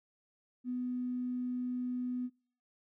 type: tone with tanh clipping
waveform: triangle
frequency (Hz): 248.9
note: B3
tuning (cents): +14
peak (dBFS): -33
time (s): 0.64-2.3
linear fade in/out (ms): 50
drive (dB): 3
effects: noise-tail reverb RT60 0.5 s tail -25 dB re dry